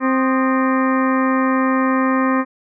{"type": "harmonic tone with a mistuned harmonic", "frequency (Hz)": 262.4, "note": "C4", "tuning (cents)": 5, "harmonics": [1, 2, 3, 4, 5, 6, 7, 8, 9], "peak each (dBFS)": [-16, -23, -31, -22, -24, -32, -26, -37, -36], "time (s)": [0, 2.45], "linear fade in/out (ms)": 50, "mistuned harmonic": 5, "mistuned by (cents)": -100, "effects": []}